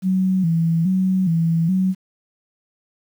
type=tone with vibrato; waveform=sine; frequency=175.9 Hz; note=F3; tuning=13 cents sharp; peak=-15 dBFS; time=0.02-1.95 s; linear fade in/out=50 ms; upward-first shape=square; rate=1.2 Hz; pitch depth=110 cents each way; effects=8-bit